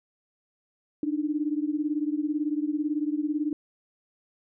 sine beating tone pair, 293.7 / 311.7 Hz, D4 / D#4, 0 / +3 cents, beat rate 18 Hz, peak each -27 / -29 dBFS, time 1.03-3.53 s, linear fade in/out 2 ms, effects none

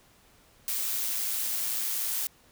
blue noise with amplitude modulation, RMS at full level -29 dBFS, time 0.68-2.27 s, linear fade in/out 0 ms, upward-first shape sine, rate 112 Hz, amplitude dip 30%, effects pink hiss -60 dBFS RMS until 2.51 s

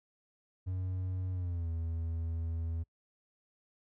triangle tone with pitch glide, 92.5 to 82.41 Hz, F#2 to E2, 0 to 0 cents, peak -31 dBFS, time 0.66-2.84 s, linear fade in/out 20 ms, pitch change -200 cents, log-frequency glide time 1.32-1.69 s, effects noise-tail reverb RT60 0.1 s tail -25 dB re dry

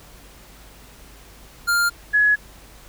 square / sine tone pair in turn, 1400 / 1687.9 Hz, F6 / G#6, +4 / +28 cents, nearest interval minor third, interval 324 cents, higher second, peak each -17 / -13 dBFS, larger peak second, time 1.67-1.9 / 2.13-2.36 s, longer neither, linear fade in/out 20 ms, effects added 50 Hz sine -47 dBFS peak until 2.88 s + pink hiss -47 dBFS RMS until 2.88 s

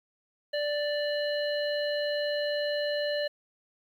harmonic tone, 587.3 Hz, D5, in tune, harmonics 1 / 3 / 5 / 7, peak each -28 / -36 / -39 / -38 dBFS, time 0.53-3.28 s, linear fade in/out 10 ms, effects 10-bit

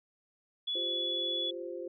sine tone, 3411 Hz, G#7, 46 cents sharp, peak -31 dBFS, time 0.67-1.51 s, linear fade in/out 10 ms
sine chord, F suspended second, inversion none, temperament equal, 349.2 / 392 / 523.3 Hz, F4 / G4 / C5, 0 / 0 / 0 cents, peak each -40 / -44 / -41 dBFS, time 0.75-1.88 s, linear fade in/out 5 ms
effects none

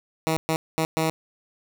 10% pulse tone bursts at uneven times, 160 Hz, D#3, 49 cents sharp, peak -13 dBFS, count 4, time 0.27-0.37 / 0.49-0.56 / 0.78-0.85 / 0.97-1.1 s, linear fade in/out 0 ms, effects none

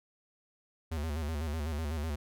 square tone with vibrato, 77 Hz, D#2, 17 cents flat, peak -33 dBFS, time 0.91-2.16 s, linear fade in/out 10 ms, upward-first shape square, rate 8 Hz, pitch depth 88 cents each way, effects none

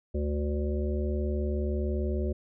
harmonic tone with a mistuned harmonic, 73.42 Hz, D2, in tune, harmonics 1 / 3 / 5 / 7 / 8, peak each -28 / -35 / -34 / -40 / -40 dBFS, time 0.14-2.33 s, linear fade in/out 10 ms, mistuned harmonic 7, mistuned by -20 cents, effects none

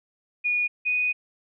sine tone pair in turn, 2450 / 2483 Hz, D#7 / D#7, -27 / -4 cents, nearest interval unison, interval 23 cents, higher second, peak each -21 dBFS, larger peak neither, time 0.44-0.68 / 0.85-1.13 s, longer second, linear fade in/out 20 ms, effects none

